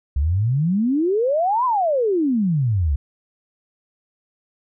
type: exponential two-way sweep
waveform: sine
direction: up then down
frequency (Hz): 65.41 to 1046.5 to 65.41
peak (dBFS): -16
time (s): 0.16-2.96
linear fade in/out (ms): 5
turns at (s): 1.65
effects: none